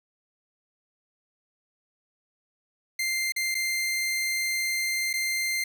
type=tone with dropouts; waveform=sawtooth; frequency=2093 Hz; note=C7; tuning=in tune; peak=-22 dBFS; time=2.99-5.64 s; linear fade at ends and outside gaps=5 ms; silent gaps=3.322-3.362 / 3.545-3.55 / 5.131-5.137 s; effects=none